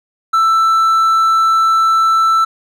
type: tone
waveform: triangle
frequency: 1327 Hz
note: E6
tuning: 11 cents sharp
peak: -7 dBFS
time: 0.33-2.45 s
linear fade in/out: 10 ms
effects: none